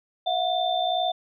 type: tone cluster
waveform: sine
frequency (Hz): 663 / 725 / 3564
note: E5 / F#5 / A7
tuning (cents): +10 / -35 / +22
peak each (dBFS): -28 / -24 / -29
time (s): 0.26-1.12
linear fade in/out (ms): 10
effects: none